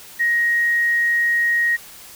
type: tone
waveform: sine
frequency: 1881 Hz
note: A#6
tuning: 15 cents sharp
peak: -15 dBFS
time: 0.19-1.77 s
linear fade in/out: 20 ms
effects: white hiss -41 dBFS RMS until 2.15 s